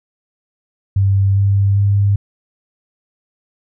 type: tone with pitch steps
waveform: sine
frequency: 98 / 99.25 / 100.52 Hz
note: G2 / G2 / G2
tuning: 0 / +22 / +44 cents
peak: -10 dBFS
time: 0.96-2.16 s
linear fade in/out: 5 ms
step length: 400 ms
effects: none